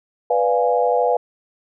sine chord, B diminished seventh, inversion none, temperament equal, 493.9 / 587.3 / 698.5 / 830.6 Hz, B4 / D5 / F5 / Ab5, 0 / 0 / 0 / 0 cents, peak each -18 / -23 / -20 / -22 dBFS, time 0.3-1.17 s, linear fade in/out 5 ms, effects none

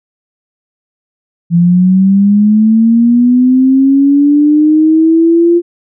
sine linear sweep, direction up, 168.4 to 347.1 Hz, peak -4 dBFS, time 1.5-5.62 s, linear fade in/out 50 ms, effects none

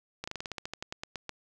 slowing click train, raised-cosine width 0.2 ms, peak -19 dBFS, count 15, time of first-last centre 0.24-1.293 s, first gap 35 ms, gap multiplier 1.11, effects none

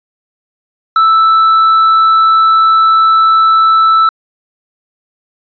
sine tone with hard clipping, 1318.5 Hz, E6, in tune, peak -6 dBFS, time 0.96-4.09 s, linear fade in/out 2 ms, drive 3 dB, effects resampled to 11025 Hz

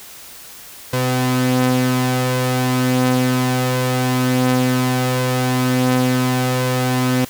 sawtooth tone pair together, 127.3 / 253.9 Hz, C3 / B3, -47 / +48 cents, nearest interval octave, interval 1195 cents, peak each -14 dBFS, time 0.93-7.25 s, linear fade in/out 5 ms, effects white hiss -38 dBFS RMS until 7.29 s

